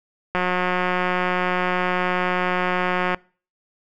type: click train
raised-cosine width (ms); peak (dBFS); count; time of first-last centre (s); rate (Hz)
0.5; -7; 507; 0.35-3.146; 181
effects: noise-tail reverb RT60 0.4 s tail -24 dB re dry